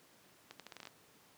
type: accelerating click train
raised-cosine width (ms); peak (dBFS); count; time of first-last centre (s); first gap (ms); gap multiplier
0.2; -30; 9; 0.51-0.872; 87; 0.8
effects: pink hiss -64 dBFS RMS until 1.37 s + high-pass 150 Hz 12 dB/octave